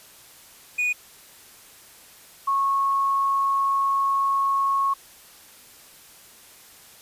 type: tone pair in turn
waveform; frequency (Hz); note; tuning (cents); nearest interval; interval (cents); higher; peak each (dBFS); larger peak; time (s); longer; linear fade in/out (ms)
triangle / sine; 2465 / 1098; D#7 / C#6; -17 / -17; octave + major second; 1400; first; -19; neither; 0.78-0.93 / 2.47-4.94; second; 10
effects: white hiss -49 dBFS RMS until 7.01 s + resampled to 32000 Hz